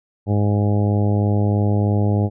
harmonic tone, 103.1 Hz, G#2, 12 cents flat, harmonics 1 / 2 / 3 / 4 / 5 / 6 / 7 / 8, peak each -16 / -22 / -26 / -28 / -30 / -32 / -33 / -34 dBFS, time 0.26-2.3 s, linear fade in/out 50 ms, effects none

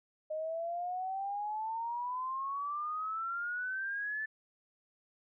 sine exponential sweep, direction up, 615 to 1760 Hz, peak -34 dBFS, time 0.3-4.26 s, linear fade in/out 10 ms, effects none

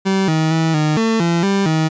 30% pulse tone with pitch steps, 192.7 / 158.3 / 161.6 / 152.9 / 224.4 / 169.6 / 197.2 / 158.4 Hz, G3 / D#3 / E3 / D#3 / A3 / E3 / G3 / D#3, -29 / +30 / -34 / -30 / +34 / +50 / +11 / +31 cents, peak -11 dBFS, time 0.05-1.89 s, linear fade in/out 20 ms, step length 230 ms, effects resampled to 16000 Hz

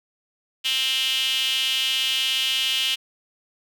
sawtooth tone with high-pass filter, 263.1 Hz, C4, 10 cents sharp, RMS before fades -23 dBFS, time 0.64-2.96 s, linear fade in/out 20 ms, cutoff 3000 Hz, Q 6.9, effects none

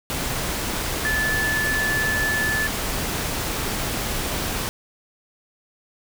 sine tone in noise, 1739 Hz, A6, 21 cents flat, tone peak -21 dBFS, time 1.05-2.67 s, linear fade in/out 0 ms, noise pink, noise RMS -26 dBFS, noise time 0.1-4.69 s, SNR +2 dB, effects none

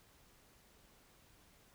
silence, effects pink hiss -66 dBFS RMS until 1.74 s

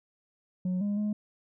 sine tone with pitch steps, 182.8 / 204.2 / 209.7 Hz, F#3 / G#3 / G#3, -21 / -29 / +17 cents, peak -24 dBFS, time 0.65-1.13 s, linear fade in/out 5 ms, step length 160 ms, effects tanh soft clip ceiling -26 dBFS

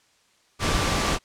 sine tone in noise, 1169 Hz, D6, 8 cents flat, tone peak -32 dBFS, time 0.59-1.19 s, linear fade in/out 50 ms, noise pink, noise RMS -23 dBFS, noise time 0.59-1.19 s, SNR -12 dB, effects white hiss -62 dBFS RMS until 1.24 s + low-pass 7000 Hz 12 dB/octave

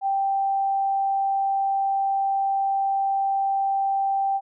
sine tone, 784 Hz, G5, in tune, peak -20 dBFS, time 0.01-4.41 s, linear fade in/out 50 ms, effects none

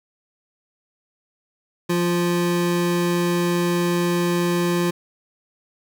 square tone pair together, 174 / 349.2 Hz, F3 / F4, -6 / 0 cents, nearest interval octave, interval 1206 cents, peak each -22 dBFS, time 1.89-4.91 s, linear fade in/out 10 ms, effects 9-bit

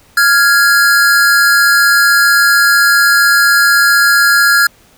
square tone pair together, 1396.9 / 1661.2 Hz, F6 / G#6, 0 / 0 cents, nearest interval minor third, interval 300 cents, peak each -10 dBFS, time 0.17-4.67 s, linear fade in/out 5 ms, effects pink hiss -47 dBFS RMS until 4.97 s

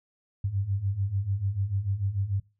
sine beating tone pair, 94.5 / 101.3 Hz, F#2 / G#2, +37 / -43 cents, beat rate 6.8 Hz, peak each -31 / -27 dBFS, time 0.44-2.4 s, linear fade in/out 5 ms, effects noise-tail reverb RT60 0.3 s tail -22 dB re dry

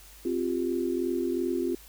sine chord, C suspended fourth, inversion none, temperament equal, 261.6 / 349.2 / 392 Hz, C4 / F4 / G4, 0 / 0 / 0 cents, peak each -31 / -28 / -33 dBFS, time 0.25-1.75 s, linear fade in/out 5 ms, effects added 50 Hz sine -52 dBFS peak until 1.88 s + white hiss -52 dBFS RMS until 1.88 s

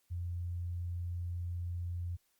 sine tone, 87.31 Hz, F2, in tune, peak -35 dBFS, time 0.1-2.17 s, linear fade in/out 20 ms, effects white hiss -75 dBFS RMS until 2.39 s + Opus 48 kbps

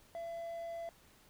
triangle tone, 673 Hz, E5, 36 cents sharp, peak -38 dBFS, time 0.15-0.89 s, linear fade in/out 0 ms, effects pink hiss -64 dBFS RMS until 1.29 s

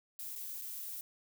violet noise with dropouts, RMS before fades -43 dBFS, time 0.19-1.01 s, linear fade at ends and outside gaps 1 ms, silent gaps 0.355-0.359 / 0.615-0.619 s, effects none

